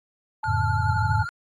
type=tone with pitch glide; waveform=sine; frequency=873 to 867 Hz; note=A5 to A5; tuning=-14 to -26 cents; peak=-26 dBFS; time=0.43-1.23 s; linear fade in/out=5 ms; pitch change=-12 cents; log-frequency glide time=0.61-0.86 s
type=tone with vibrato; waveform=triangle; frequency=1408 Hz; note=F6; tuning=14 cents sharp; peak=-27 dBFS; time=0.44-1.29 s; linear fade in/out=0 ms; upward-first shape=triangle; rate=12 Hz; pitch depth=59 cents each way
type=chord; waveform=sine; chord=F augmented; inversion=none; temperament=equal with one note detuned; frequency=87.31 / 107.24 / 138.59 Hz; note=F2 / A2 / C#3; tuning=0 / -44 / 0 cents; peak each=-26 / -24 / -30 dBFS; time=0.45-1.26 s; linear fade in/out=50 ms
effects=AAC 32 kbps